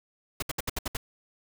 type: noise bursts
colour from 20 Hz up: pink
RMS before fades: -30 dBFS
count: 7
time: 0.4-0.97 s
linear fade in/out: 5 ms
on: 24 ms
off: 67 ms
effects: none